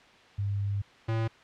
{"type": "tone pair in turn", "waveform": ["sine", "square"], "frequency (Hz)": [100.4, 112.7], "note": ["G2", "A2"], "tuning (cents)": [42, 42], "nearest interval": "major second", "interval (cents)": 200, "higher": "second", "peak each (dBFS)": -27, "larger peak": "neither", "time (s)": [[0.38, 0.82], [1.08, 1.28]], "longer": "first", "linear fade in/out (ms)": 10, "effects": ["white hiss -55 dBFS RMS until 1.43 s", "low-pass 3000 Hz 12 dB/octave"]}